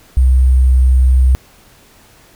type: tone with sample-and-hold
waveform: sine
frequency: 64.2 Hz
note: C2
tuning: 32 cents flat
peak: -6 dBFS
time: 0.17-1.35 s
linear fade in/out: 0 ms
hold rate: 8820 Hz
effects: pink hiss -46 dBFS RMS until 2.35 s